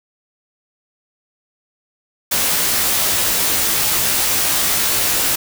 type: noise with comb filter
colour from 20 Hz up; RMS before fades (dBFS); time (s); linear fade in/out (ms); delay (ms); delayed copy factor
white; -17; 2.31-5.36; 10; 16; -0.75
effects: none